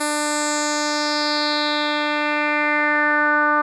10% pulse tone with low-pass filter sweep, 297.9 Hz, D4, 25 cents sharp, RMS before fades -20 dBFS, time 0-3.62 s, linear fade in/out 10 ms, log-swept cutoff 10000 to 1300 Hz, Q 4.2, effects none

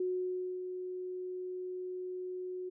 sine tone with ADSR envelope, 366.1 Hz, F#4, 18 cents flat, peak -30 dBFS, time 0-2.7 s, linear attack 4 ms, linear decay 600 ms, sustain -7 dB, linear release 17 ms, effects none

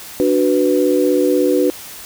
sine chord, B minor, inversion first, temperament equal, 293.7 / 370 / 493.9 Hz, D4 / F#4 / B4, 0 / 0 / 0 cents, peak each -16 dBFS, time 0.2-1.7 s, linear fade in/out 0 ms, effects white hiss -34 dBFS RMS until 2.05 s

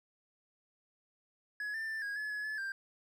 triangle tone with pitch steps, 1686 / 1785 / 1774 / 1643 / 1711 / 1693 / 1723 / 1583 Hz, G#6 / A6 / A6 / G#6 / A6 / G#6 / A6 / G6, +26 / +24 / +14 / -19 / -49 / +33 / -37 / +17 cents, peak -34 dBFS, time 1.6-2.72 s, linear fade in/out 2 ms, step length 140 ms, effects none

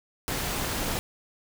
pink noise with amplitude modulation, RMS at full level -27 dBFS, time 0.28-0.99 s, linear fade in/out 0 ms, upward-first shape sine, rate 246 Hz, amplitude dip 60%, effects none

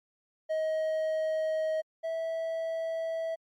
triangle tone pair in turn, 631 / 653.3 Hz, D#5 / E5, +24 / -16 cents, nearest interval minor second, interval 60 cents, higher second, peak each -25 / -28 dBFS, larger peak first, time 0.49-1.82 / 2.03-3.36 s, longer neither, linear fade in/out 20 ms, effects MP3 64 kbps

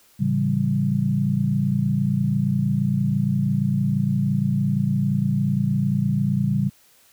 sine chord, A dominant seventh, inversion none, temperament equal, 110 / 138.59 / 164.81 / 196 Hz, A2 / C#3 / E3 / G3, 0 / 0 / 0 / 0 cents, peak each -27 / -22 / -28 / -22 dBFS, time 0.19-6.7 s, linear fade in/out 20 ms, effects white hiss -56 dBFS RMS until 7.12 s

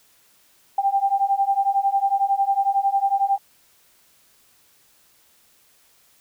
sine beating tone pair, 784 / 795 Hz, G5 / G5, 0 / +24 cents, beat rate 11 Hz, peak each -21 / -20 dBFS, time 0.78-3.38 s, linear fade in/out 5 ms, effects white hiss -58 dBFS RMS until 6.2 s

